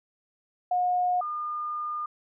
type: tone pair in turn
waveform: sine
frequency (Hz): 721 / 1212.6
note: F#5 / D#6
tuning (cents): -45 / -45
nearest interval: major sixth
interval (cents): 900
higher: second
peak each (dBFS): -22 / -29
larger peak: first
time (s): 0.71-1.21 / 1.21-2.06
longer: second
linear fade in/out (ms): 5
effects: none